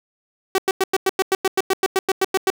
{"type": "tone bursts", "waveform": "sawtooth", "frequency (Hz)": 381.7, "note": "G4", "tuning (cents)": -46, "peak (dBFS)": -11, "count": 16, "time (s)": [0.55, 2.502], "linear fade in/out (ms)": 2, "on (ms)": 32, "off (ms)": 96, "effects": []}